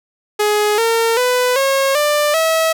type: tone with pitch steps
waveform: sawtooth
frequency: 419.2 / 457.1 / 498.5 / 543.6 / 592.8 / 646.5 Hz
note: G#4 / A#4 / B4 / C#5 / D5 / E5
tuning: +16 / -34 / +16 / -34 / +16 / -34 cents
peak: -9 dBFS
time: 0.39-2.73 s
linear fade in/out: 10 ms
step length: 390 ms
effects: none